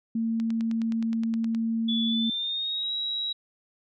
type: tone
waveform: sine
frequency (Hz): 226.7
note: A#3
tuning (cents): -48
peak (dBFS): -24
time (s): 0.15-2.3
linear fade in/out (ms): 5
type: click train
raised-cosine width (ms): 0.2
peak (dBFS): -25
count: 12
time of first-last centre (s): 0.4-1.548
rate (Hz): 9.58
type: tone with pitch glide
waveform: sine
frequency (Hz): 3440 to 3861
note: A7 to B7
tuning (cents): -40 to -40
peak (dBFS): -27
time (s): 1.88-3.33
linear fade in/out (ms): 10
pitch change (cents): +200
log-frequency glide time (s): 2.05-2.92
effects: none